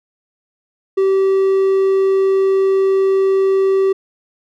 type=tone; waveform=triangle; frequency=386.1 Hz; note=G4; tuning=26 cents flat; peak=-9 dBFS; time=0.97-3.93 s; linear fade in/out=10 ms; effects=none